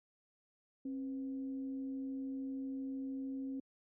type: tone with frequency modulation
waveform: sine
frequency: 268.7 Hz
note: C4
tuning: 46 cents sharp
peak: -38 dBFS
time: 0.85-3.6 s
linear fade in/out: 5 ms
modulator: 227 Hz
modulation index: 0.26
effects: high-pass 100 Hz 12 dB/octave